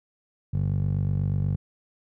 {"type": "tone with band-pass filter", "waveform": "15% pulse", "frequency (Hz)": 48.24, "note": "G1", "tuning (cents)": -27, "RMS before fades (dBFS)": -25, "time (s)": [0.53, 1.56], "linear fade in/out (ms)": 10, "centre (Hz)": 120, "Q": 2.5, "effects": []}